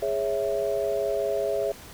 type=chord; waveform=sine; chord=C# minor; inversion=second; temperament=equal; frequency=415.3 / 554.4 / 659.3 Hz; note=G#4 / C#5 / E5; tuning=0 / 0 / 0 cents; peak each=-28 dBFS; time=0.02-1.72 s; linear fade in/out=5 ms; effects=pink hiss -45 dBFS RMS until 1.93 s